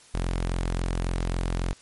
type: tone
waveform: sawtooth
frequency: 43.65 Hz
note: F1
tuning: in tune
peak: -21 dBFS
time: 0.14-1.73 s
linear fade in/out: 0 ms
effects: white hiss -53 dBFS RMS until 1.81 s + MP3 48 kbps